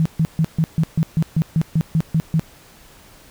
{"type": "tone bursts", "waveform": "sine", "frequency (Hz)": 160.7, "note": "E3", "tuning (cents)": -44, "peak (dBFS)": -13, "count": 13, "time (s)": [0, 2.395], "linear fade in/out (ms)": 0, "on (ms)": 55, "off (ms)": 140, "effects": ["pink hiss -47 dBFS RMS until 3.3 s"]}